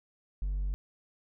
sine tone with hard clipping, 47.89 Hz, G1, 40 cents flat, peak -30 dBFS, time 0.42-0.74 s, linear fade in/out 0 ms, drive 2 dB, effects none

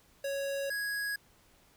square tone pair in turn, 554.4 / 1661.3 Hz, C#5 / G#6, 0 / 0 cents, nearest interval octave + perfect fifth, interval 1900 cents, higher second, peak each -33 / -33 dBFS, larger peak neither, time 0.24-0.7 / 0.7-1.16 s, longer neither, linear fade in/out 5 ms, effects pink hiss -64 dBFS RMS until 1.76 s

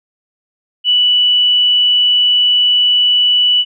sine tone, 2960 Hz, F#7, in tune, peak -8 dBFS, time 0.84-3.65 s, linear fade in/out 50 ms, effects none

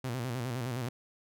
sawtooth tone with vibrato, 123.47 Hz, B2, in tune, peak -29 dBFS, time 0.04-0.89 s, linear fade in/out 5 ms, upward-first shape square, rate 9.7 Hz, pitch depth 88 cents each way, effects none

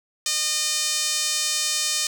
5% pulse tone with band-pass filter, 610 Hz, D#5, 34 cents flat, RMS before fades -24 dBFS, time 0.26-2.07 s, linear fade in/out 2 ms, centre 8400 Hz, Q 0.66, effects none

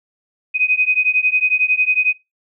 sine beating tone pair, 2500 / 2511 Hz, D#7 / D#7, +8 / +15 cents, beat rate 11 Hz, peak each -17 dBFS, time 0.54-2.14 s, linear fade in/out 20 ms, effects noise-tail reverb RT60 0.2 s tail -18 dB re dry

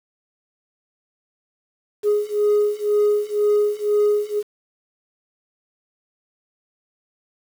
sine beating tone pair, 415.3 / 417.3 Hz, G#4 / G#4, 0 / +8 cents, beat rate 2 Hz, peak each -18 / -17 dBFS, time 2.03-4.43 s, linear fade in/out 50 ms, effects tanh soft clip ceiling -12 dBFS + 7-bit

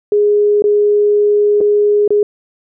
sine tone with dropouts, 414.5 Hz, G#4, 3 cents flat, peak -8 dBFS, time 0.12-2.23 s, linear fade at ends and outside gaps 2 ms, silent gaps 0.622-0.64 / 1.606-1.611 / 2.078-2.105 s, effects none

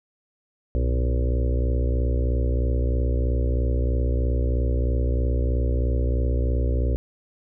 harmonic tone with a mistuned harmonic, 63.1 Hz, B1, 38 cents sharp, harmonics 1 / 2 / 4 / 5 / 6 / 7 / 8 / 9, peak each -20 / -29 / -34 / -36 / -36 / -36 / -36 / -38 dBFS, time 0.75-6.96 s, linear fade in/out 0 ms, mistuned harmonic 2, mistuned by -100 cents, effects none

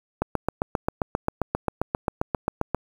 click train, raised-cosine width 1 ms, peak -8 dBFS, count 20, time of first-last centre 0.22-2.747 s, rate 7.52 Hz, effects 7-bit

